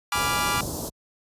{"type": "chord", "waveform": "sawtooth", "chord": "G# diminished seventh", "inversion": "none", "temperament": "equal", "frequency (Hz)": [830.6, 987.8, 1174.7, 1396.9], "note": ["G#5", "B5", "D6", "F6"], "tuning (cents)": [0, 0, 0, 0], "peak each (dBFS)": [-27, -26, -23, -25], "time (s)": [0.12, 0.61], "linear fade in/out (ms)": 2}
{"type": "band-stop noise", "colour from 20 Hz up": "pink", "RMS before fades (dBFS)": -30, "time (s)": [0.14, 0.9], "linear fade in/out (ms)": 20, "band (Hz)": [920, 4900], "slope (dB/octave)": 24}
{"effects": ["high-pass 60 Hz 12 dB/octave", "resampled to 32000 Hz"]}